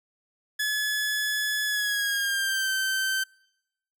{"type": "tone with pitch glide", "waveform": "sawtooth", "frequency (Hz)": [1708, 1548.3], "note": ["G#6", "G6"], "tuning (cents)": [48, -22], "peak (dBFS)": -21, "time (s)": [0.59, 3.24], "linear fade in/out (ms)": 10, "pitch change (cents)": -170, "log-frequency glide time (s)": [1.65, 2.71], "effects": ["noise-tail reverb RT60 0.9 s tail -26 dB re dry"]}